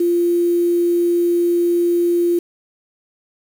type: tone with quantisation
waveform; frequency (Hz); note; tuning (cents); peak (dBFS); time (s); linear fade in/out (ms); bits
sine; 346.1; F4; -16; -13; 0-2.39; 5; 6
effects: none